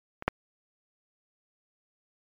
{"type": "clicks", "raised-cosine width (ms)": 0.5, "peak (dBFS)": [-22, -7], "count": 2, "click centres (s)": [0.224, 0.28], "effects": ["MP3 64 kbps"]}